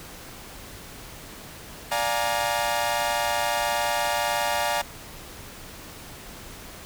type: chord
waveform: sawtooth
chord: Bb dominant seventh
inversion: first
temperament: equal with one note detuned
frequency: 587.3 / 709 / 830.6 / 932.3 Hz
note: D5 / F5 / Ab5 / Bb5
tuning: 0 / +26 / 0 / 0 cents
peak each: -25 dBFS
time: 1.91-4.82 s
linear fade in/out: 10 ms
effects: pink hiss -42 dBFS RMS until 6.85 s